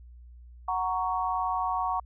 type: chord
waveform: sine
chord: F# major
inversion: none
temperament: equal with one note detuned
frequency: 740 / 932.3 / 1113.9 Hz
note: F#5 / A#5 / C#6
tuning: 0 / 0 / +8 cents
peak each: -30 / -31 / -30 dBFS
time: 0.68-2 s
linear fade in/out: 5 ms
effects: added 60 Hz sine -46 dBFS peak until 2.05 s